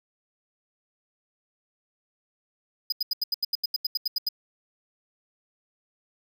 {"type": "tone bursts", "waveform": "square", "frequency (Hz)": 4978, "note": "D#8", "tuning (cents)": 0, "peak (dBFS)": -23, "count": 14, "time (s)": [2.9, 4.288], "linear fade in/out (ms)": 5, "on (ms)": 23, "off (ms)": 82, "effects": []}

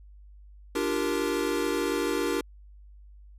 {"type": "chord", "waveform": "square", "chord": "G minor seventh", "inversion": "second", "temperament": "equal with one note detuned", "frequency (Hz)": [293.7, 345, 392, 466.2], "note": ["D4", "F4", "G4", "Bb4"], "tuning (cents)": [0, -21, 0, 0], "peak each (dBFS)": -32, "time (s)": [0.75, 2.41], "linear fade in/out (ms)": 5, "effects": ["added 50 Hz sine -47 dBFS peak until 3.38 s", "resampled to 32000 Hz"]}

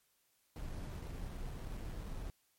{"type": "noise with sample-and-hold", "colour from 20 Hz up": "brown", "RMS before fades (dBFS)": -43, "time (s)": [0.56, 2.3], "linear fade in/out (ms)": 0, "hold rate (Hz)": 4900, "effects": ["white hiss -75 dBFS RMS until 2.58 s", "MP3 64 kbps"]}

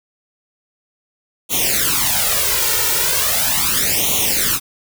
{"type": "noise with flanger", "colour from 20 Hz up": "white", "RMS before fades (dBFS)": -17, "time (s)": [1.49, 4.6], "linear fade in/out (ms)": 50, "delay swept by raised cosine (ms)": [0.3, 2.2], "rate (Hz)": 0.38, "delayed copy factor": 0.9, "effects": []}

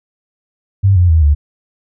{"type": "tone with pitch steps", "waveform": "sine", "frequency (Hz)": [98, 88.83, 80.53, 72.99], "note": ["G2", "F2", "E2", "D2"], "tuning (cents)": [0, 30, -40, -10], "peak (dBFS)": -6, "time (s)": [0.83, 1.35], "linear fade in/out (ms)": 20, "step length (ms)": 130, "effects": []}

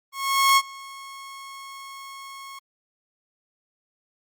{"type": "tone with ADSR envelope", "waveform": "sawtooth", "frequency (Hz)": 1092, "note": "C#6", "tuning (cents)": -26, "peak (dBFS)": -10, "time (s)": [0.12, 2.59], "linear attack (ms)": 450, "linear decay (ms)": 47, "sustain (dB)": -24, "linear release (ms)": 5, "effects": ["Opus 24 kbps"]}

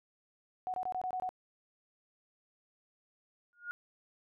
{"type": "tone bursts", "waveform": "sine", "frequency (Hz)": 740, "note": "F#5", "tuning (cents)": 0, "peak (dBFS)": -33, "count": 7, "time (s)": [0.67, 1.291], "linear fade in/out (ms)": 0, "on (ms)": 69, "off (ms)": 23}
{"type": "tone with exponential growth", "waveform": "sine", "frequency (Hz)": 1429, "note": "F6", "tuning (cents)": 39, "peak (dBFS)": -33, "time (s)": [3.53, 3.71], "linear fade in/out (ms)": 0, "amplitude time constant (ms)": 38}
{"effects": []}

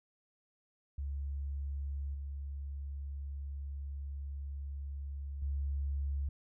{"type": "tone with level steps", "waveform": "sine", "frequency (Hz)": 70, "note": "C#2", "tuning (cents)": 18, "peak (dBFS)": [-35, -38, -32], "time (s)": [0.98, 6.29], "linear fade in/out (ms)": 5, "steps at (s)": [2.14, 5.42], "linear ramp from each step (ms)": 5, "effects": []}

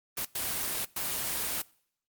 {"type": "noise bursts at uneven times", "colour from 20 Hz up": "white", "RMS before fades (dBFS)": -32, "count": 3, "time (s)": [[0.17, 0.25], [0.35, 0.85], [0.96, 1.62]], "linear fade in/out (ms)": 5, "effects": ["noise-tail reverb RT60 0.6 s tail -23 dB re dry", "Opus 24 kbps"]}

